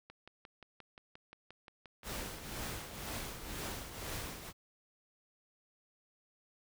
click train, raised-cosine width 0.3 ms, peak -35 dBFS, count 18, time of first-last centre 0.1-3.088 s, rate 5.69 Hz
pink noise with tremolo, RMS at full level -40 dBFS, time 2.03-4.53 s, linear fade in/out 50 ms, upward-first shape triangle, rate 2 Hz, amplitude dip 65%
effects none

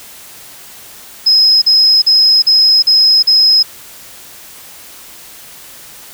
sine tone bursts, 5110 Hz, D#8, 45 cents sharp, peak -5 dBFS, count 6, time 1.26-3.63 s, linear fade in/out 10 ms, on 360 ms, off 42 ms, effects white hiss -35 dBFS RMS until 6.13 s

